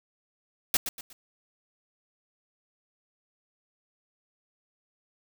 white noise with echo, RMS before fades -23 dBFS, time 0.74-0.77 s, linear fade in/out 2 ms, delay 120 ms, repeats 3, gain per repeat -9 dB, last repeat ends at 1.13 s, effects none

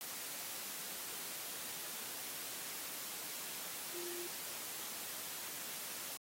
sine tone in noise, 349.2 Hz, F4, in tune, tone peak -47 dBFS, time 3.94-4.27 s, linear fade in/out 0 ms, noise white, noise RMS -45 dBFS, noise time 0.01-6.17 s, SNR -5 dB, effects high-pass 150 Hz 12 dB/octave + AAC 48 kbps

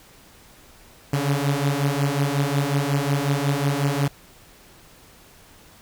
sawtooth beating tone pair, 138.59 / 144.09 Hz, C#3 / D3, 0 / -33 cents, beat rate 5.5 Hz, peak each -19 dBFS, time 1.13-4.08 s, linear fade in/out 5 ms, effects pink hiss -50 dBFS RMS until 5.81 s

